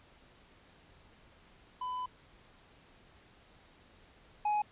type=tone pair in turn; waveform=triangle; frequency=1003 / 838.3 Hz; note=B5 / G#5; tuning=+26 / +16 cents; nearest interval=minor third; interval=310 cents; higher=first; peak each=-33 / -26 dBFS; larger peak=second; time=1.81-2.06 / 4.45-4.62 s; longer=first; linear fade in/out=5 ms; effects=pink hiss -61 dBFS RMS until 4.71 s + resampled to 8000 Hz